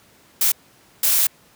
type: noise bursts at uneven times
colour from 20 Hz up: blue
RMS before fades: -17 dBFS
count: 2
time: 0.41-0.52 / 1.03-1.27 s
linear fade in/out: 5 ms
effects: pink hiss -53 dBFS RMS until 1.55 s + high-pass 100 Hz 12 dB/octave